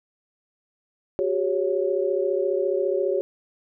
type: chord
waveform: sine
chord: F# suspended second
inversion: none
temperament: equal with one note detuned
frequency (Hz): 370 / 404.6 / 554.4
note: F#4 / G#4 / C#5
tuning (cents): 0 / -45 / 0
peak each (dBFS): -25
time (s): 1.19-3.21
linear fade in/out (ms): 0
effects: none